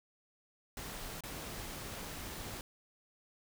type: noise with dropouts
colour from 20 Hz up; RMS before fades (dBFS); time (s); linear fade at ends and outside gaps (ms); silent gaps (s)
pink; -44; 0.77-2.61; 1; 1.207-1.236
effects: none